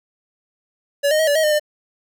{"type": "tone with pitch steps", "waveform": "square", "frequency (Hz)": [569, 616, 635, 577, 634, 607, 601], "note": ["C#5", "D#5", "D#5", "D5", "D#5", "D#5", "D5"], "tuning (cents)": [45, -17, 35, -31, 32, -43, 40], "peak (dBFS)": -15, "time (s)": [1.03, 1.597], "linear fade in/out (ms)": 20, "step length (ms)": 81, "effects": []}